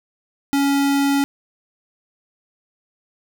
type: tone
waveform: square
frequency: 279.5 Hz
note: C#4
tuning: 14 cents sharp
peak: -16 dBFS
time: 0.53-1.24 s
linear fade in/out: 0 ms
effects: none